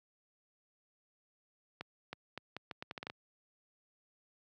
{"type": "accelerating click train", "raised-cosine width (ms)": 0.3, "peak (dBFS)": -25, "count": 11, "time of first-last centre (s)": [1.81, 3.099], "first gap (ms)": 320, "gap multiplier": 0.77, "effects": ["high-pass 100 Hz 12 dB/octave"]}